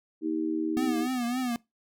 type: harmonic tone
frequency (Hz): 79.2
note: D#2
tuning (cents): +31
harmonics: 3 / 4 / 5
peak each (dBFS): -36 / -27 / -36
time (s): 0.21-1.08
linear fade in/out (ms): 50
type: tone with vibrato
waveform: square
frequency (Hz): 246.9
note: B3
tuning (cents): 0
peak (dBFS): -28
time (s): 0.77-1.56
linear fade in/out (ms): 0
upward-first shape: triangle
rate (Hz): 3.6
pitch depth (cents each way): 100
effects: noise-tail reverb RT60 0.2 s tail -22 dB re dry